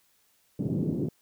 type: band-pass noise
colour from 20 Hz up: pink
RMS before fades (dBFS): -29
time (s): 0.59-1.09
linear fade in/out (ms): 5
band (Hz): 130 to 340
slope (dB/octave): 24
effects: white hiss -67 dBFS RMS until 1.21 s